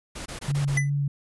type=noise bursts; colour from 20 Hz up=pink; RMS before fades=-36 dBFS; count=5; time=0.15-0.784 s; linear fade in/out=10 ms; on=110 ms; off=21 ms
type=tone with vibrato; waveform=sine; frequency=141.1 Hz; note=C#3; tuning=31 cents sharp; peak=-22 dBFS; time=0.48-1.08 s; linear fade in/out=5 ms; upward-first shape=sine; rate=2.7 Hz; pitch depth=22 cents each way
type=tone with exponential decay; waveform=square; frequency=2000 Hz; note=B6; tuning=21 cents sharp; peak=-20 dBFS; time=0.77-0.9 s; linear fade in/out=5 ms; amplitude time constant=28 ms
effects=resampled to 24000 Hz